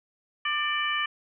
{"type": "harmonic tone with a mistuned harmonic", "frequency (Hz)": 595, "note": "D5", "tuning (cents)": 22, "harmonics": [2, 3, 4, 5], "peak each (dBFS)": [-30, -30, -31, -31], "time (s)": [0.45, 1.06], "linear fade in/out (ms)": 5, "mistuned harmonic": 4, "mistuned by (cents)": -32, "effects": []}